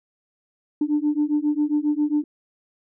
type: beating tone pair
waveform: sine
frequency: 293.7 / 301.1 Hz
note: D4 / D4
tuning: 0 / +43 cents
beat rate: 7.4 Hz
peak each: -21 dBFS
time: 0.81-2.24 s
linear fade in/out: 5 ms
effects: tanh soft clip ceiling -13 dBFS